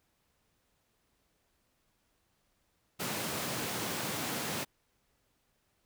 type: high-pass noise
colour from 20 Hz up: pink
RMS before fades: -36 dBFS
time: 2.99-4.65 s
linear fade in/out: 20 ms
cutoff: 120 Hz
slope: 24 dB/octave
effects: pink hiss -75 dBFS RMS until 5.85 s